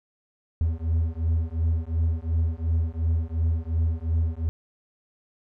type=beating tone pair; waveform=triangle; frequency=80.2 / 83 Hz; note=E2 / E2; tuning=-47 / +12 cents; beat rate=2.8 Hz; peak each=-23 dBFS; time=0.61-4.49 s; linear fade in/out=0 ms; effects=none